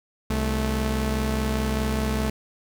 sawtooth tone pair together, 64.9 / 217.8 Hz, C2 / A3, -13 / -17 cents, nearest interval octave + major sixth, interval 2096 cents, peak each -21 / -22 dBFS, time 0.3-2.3 s, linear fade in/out 5 ms, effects none

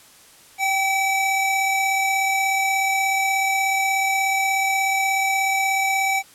square tone pair together, 776.2 / 2292 Hz, G5 / D7, -17 / -43 cents, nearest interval octave + perfect fifth, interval 1874 cents, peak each -22 dBFS, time 0.58-6.23 s, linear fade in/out 50 ms, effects white hiss -49 dBFS RMS until 6.34 s + low-pass 12000 Hz 12 dB/octave

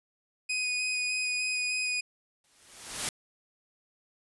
sawtooth tone with vibrato, 2489 Hz, D#7, in tune, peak -25 dBFS, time 0.49-2.01 s, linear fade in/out 10 ms, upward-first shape square, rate 3.3 Hz, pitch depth 9 cents each way
white noise with exponential growth, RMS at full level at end -28 dBFS, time 2.44-3.09 s, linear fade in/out 2 ms, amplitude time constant 140 ms
effects resampled to 24000 Hz

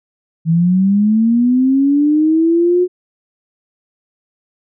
sine linear sweep, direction up, 159.4 to 364.8 Hz, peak -9 dBFS, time 0.45-2.88 s, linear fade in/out 50 ms, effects none

